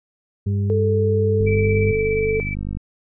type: harmonic tone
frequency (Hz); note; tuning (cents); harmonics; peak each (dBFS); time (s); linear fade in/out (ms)
100; G2; +35; 1 / 2 / 4; -18 / -26 / -34; 0.46-1.92; 10
type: tone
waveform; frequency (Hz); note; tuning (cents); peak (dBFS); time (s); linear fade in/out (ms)
sine; 440; A4; 0; -18; 0.7-2.4; 0
type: click train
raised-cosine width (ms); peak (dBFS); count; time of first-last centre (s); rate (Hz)
5; -16; 69; 1.41-2.77; 50
type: tone with tremolo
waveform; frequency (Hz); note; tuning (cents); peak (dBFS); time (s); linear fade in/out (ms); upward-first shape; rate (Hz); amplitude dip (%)
sine; 2315; D7; -25; -24; 1.46-2.55; 20; sine; 17; 55
effects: none